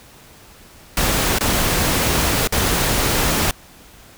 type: noise with dropouts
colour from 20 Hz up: pink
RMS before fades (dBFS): -18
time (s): 0.97-3.51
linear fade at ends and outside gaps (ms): 2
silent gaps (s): 1.386-1.408 / 2.474-2.523
effects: pink hiss -45 dBFS RMS until 4.17 s